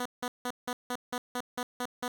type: tone bursts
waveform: 10% pulse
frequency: 246.9 Hz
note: B3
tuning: in tune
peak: -23 dBFS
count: 10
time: 0-2.08 s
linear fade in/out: 2 ms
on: 55 ms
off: 170 ms
effects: none